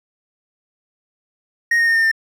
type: tone with pitch steps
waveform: triangle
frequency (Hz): 1867 / 1849.8 / 1832.8 / 1815.9 / 1799.2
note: A#6 / A#6 / A#6 / A#6 / A6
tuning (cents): +2 / -14 / -30 / -46 / +38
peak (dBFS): -11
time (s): 1.71-2.115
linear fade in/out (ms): 5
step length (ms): 81
effects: none